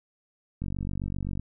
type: click train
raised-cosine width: 5 ms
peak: -20 dBFS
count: 38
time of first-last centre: 0.62-1.396 s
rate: 47.7 Hz
effects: none